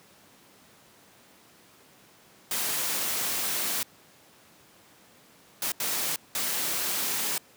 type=noise bursts at uneven times; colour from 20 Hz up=white; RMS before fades=-29 dBFS; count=4; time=2.51-3.83 / 5.62-5.72 / 5.8-6.16 / 6.35-7.38 s; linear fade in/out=2 ms; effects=pink hiss -56 dBFS RMS until 7.56 s + high-pass 150 Hz 12 dB/octave